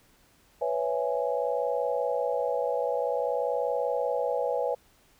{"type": "chord", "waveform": "sine", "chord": "C# minor seventh", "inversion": "third", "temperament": "equal", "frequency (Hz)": [493.9, 554.4, 659.3, 830.6], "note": ["B4", "C#5", "E5", "G#5"], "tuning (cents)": [0, 0, 0, 0], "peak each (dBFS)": [-29, -30, -33, -33], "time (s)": [0.61, 4.75], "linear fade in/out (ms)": 10, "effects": ["pink hiss -62 dBFS RMS until 5.19 s"]}